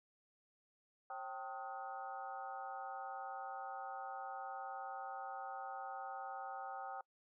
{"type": "harmonic tone with a mistuned harmonic", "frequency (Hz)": 180, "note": "F#3", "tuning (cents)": -47, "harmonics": [3, 4, 5, 6, 7, 8], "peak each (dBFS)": [-54, -45, -53, -61, -50, -56], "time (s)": [1.1, 7.01], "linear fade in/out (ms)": 2, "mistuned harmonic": 4, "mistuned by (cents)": 140, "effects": ["noise-tail reverb RT60 0.1 s tail -25 dB re dry"]}